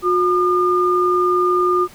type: tone pair together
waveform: sine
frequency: 360 / 1210.9 Hz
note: F#4 / D#6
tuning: -47 / -47 cents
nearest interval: octave + major sixth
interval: 2100 cents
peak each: -16 dBFS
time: 0.02-1.88 s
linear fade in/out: 50 ms
effects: pink hiss -44 dBFS RMS until 1.94 s